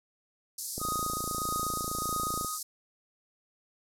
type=band-pass noise; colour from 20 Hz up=white; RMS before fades=-38 dBFS; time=0.58-2.63 s; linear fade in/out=5 ms; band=4600 to 13000 Hz; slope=48 dB/octave
type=click train; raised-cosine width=2 ms; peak=-24 dBFS; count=48; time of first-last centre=0.78-2.447 s; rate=28.2 Hz
type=tone with tremolo; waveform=triangle; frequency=1248 Hz; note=D#6; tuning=5 cents sharp; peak=-28 dBFS; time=0.79-2.59 s; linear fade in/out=50 ms; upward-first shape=triangle; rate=1.6 Hz; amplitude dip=50%
effects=none